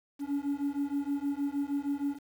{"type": "beating tone pair", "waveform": "triangle", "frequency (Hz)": [280.2, 286.6], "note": ["C#4", "D4"], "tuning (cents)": [19, -42], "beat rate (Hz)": 6.4, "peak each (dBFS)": -30, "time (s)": [0.19, 2.19], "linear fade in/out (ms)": 50, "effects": ["tanh soft clip ceiling -21 dBFS", "9-bit"]}